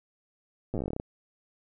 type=slowing click train; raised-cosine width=2 ms; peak=-19 dBFS; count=15; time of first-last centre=0.74-0.999 s; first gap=8 ms; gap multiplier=1.12; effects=none